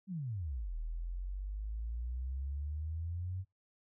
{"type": "exponential two-way sweep", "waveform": "sine", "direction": "down then up", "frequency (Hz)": [202.9, 38.89, 95.3], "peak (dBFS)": -36, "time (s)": [0.07, 3.45], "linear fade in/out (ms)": 50, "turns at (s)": 0.76, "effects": ["noise-tail reverb RT60 0.2 s tail -22 dB re dry"]}